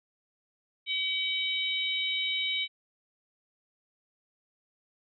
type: harmonic tone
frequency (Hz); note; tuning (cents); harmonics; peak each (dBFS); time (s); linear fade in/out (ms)
761; F#5; +48; 3 / 4 / 5; -32 / -32 / -32; 0.86-2.68; 50
effects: none